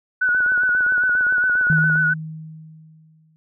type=tone with vibrato; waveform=sine; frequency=1480 Hz; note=F#6; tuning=in tune; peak=-15 dBFS; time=0.21-2.14 s; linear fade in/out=10 ms; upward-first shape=sine; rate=7.4 Hz; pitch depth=41 cents each way
type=click train; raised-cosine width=1 ms; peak=-23 dBFS; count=30; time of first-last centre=0.29-1.957 s; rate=17.4 Hz
type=tone with exponential decay; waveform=sine; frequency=158 Hz; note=D#3; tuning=27 cents sharp; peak=-15 dBFS; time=1.7-3.36 s; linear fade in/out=0 ms; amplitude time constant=360 ms
effects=none